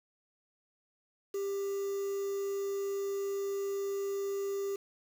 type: tone with quantisation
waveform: triangle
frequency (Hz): 396.1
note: G4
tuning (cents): +18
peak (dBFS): -30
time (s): 1.34-4.76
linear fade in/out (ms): 5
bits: 8
effects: none